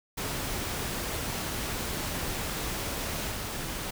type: noise with level steps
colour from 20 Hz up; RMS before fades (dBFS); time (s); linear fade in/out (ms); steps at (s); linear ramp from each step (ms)
pink; -33 / -35; 0.17-3.91; 10; 3.31; 10
effects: none